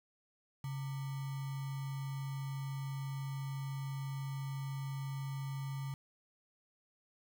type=tone with sample-and-hold; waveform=sine; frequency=137 Hz; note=C#3; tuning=20 cents flat; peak=-37 dBFS; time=0.64-5.94 s; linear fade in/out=2 ms; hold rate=1050 Hz; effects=none